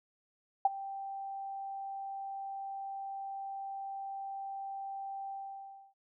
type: tone with ADSR envelope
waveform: sine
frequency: 784 Hz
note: G5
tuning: in tune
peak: -19 dBFS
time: 0.65-5.94 s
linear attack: 4 ms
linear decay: 25 ms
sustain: -19 dB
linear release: 640 ms
effects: none